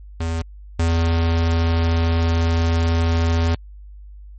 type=tone pair in turn; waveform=square; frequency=82.41 / 83.13 Hz; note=E2 / E2; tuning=0 / +15 cents; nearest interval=unison; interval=15 cents; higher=second; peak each=-21 / -16 dBFS; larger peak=second; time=0.2-0.42 / 0.79-3.55 s; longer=second; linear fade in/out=5 ms; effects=added 50 Hz sine -36 dBFS peak until 4.38 s + MP3 32 kbps